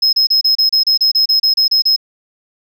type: tone bursts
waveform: sine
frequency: 5140 Hz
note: E8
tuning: 45 cents flat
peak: -6 dBFS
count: 14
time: 0.02-1.963 s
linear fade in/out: 10 ms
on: 110 ms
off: 31 ms
effects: tanh soft clip ceiling -8 dBFS